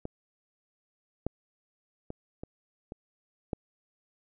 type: clicks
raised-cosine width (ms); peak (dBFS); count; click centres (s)
2; -22 / -16 / -24 / -25 / -26 / -17; 6; 0.054 / 1.266 / 2.104 / 2.435 / 2.921 / 3.532
effects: none